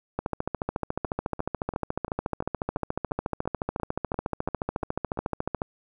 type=two click trains; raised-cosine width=1 ms; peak=-21 / -13 dBFS; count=13 / 77; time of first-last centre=1.05-5.174 / 0.19-5.619 s; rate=2.91 / 14 Hz; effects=none